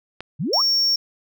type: click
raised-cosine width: 0.3 ms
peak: -15 dBFS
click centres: 0.206 s
type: exponential sweep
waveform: sine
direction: up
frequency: 122.9 to 1372 Hz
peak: -21 dBFS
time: 0.39-0.62 s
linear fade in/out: 20 ms
type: tone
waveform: triangle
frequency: 5500 Hz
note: F8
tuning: 27 cents flat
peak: -15 dBFS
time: 0.53-0.96 s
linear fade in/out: 5 ms
effects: none